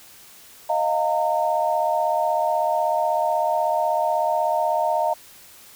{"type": "chord", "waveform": "sine", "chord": "Eb suspended second", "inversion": "none", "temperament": "equal with one note detuned", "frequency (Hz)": [622.3, 698.5, 914.7], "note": ["Eb5", "F5", "Bb5"], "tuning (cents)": [0, 0, -33], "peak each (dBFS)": -23, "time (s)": [0.69, 5.14], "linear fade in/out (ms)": 10, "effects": ["white hiss -47 dBFS RMS until 5.75 s"]}